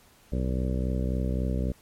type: harmonic tone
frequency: 63.7 Hz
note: C2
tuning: 46 cents flat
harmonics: 1 / 2 / 3 / 4 / 5 / 6 / 7 / 8 / 9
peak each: -27 / -32 / -32 / -36 / -40 / -43 / -40 / -42 / -41 dBFS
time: 0.32-1.72 s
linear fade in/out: 5 ms
effects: pink hiss -58 dBFS RMS until 1.81 s + MP3 64 kbps